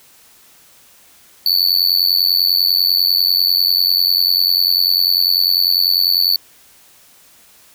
square tone with amplitude modulation, 4474 Hz, C#8, 15 cents sharp, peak -8 dBFS, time 1.46-6.36 s, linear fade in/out 2 ms, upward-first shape sine, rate 90.1 Hz, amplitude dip 100%, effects white hiss -48 dBFS RMS until 7.74 s

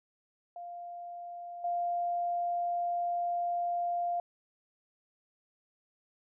sine tone with level steps, 698 Hz, F5, 1 cent flat, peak -40 / -29 dBFS, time 0.56-4.2 s, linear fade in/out 2 ms, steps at 1.64 s, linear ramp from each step 5 ms, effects none

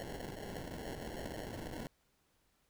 white noise with sample-and-hold, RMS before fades -44 dBFS, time 0-1.87 s, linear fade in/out 0 ms, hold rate 1225 Hz, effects pink hiss -75 dBFS RMS until 2.69 s

